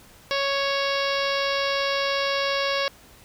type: harmonic tone with a mistuned harmonic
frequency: 554.4 Hz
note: C#5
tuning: in tune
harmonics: 1 / 2 / 3 / 4 / 5 / 6 / 7 / 8 / 9 / 10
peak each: -26 / -29 / -31 / -32 / -33 / -34 / -34 / -35 / -36 / -36 dBFS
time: 0.31-2.88 s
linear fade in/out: 0 ms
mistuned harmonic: 8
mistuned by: +16 cents
effects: pink hiss -51 dBFS RMS until 3.24 s